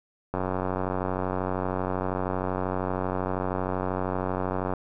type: click train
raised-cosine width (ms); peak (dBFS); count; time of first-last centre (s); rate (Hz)
1; -14; 409; 0.34-4.737; 92.8
effects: none